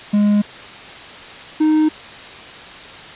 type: tone pair in turn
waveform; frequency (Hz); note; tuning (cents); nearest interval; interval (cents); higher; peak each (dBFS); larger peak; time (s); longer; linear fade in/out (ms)
triangle; 206.8 / 309.8; G#3 / D#4; -7 / -7; perfect fifth; 700; second; -9; neither; 0.13-0.42 / 1.6-1.89; neither; 10
effects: white hiss -35 dBFS RMS until 3.15 s + resampled to 8000 Hz